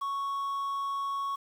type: tone with quantisation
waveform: triangle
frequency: 1108.7 Hz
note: C#6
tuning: in tune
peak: -28 dBFS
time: 0.01-1.36 s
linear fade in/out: 10 ms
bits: 9
effects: none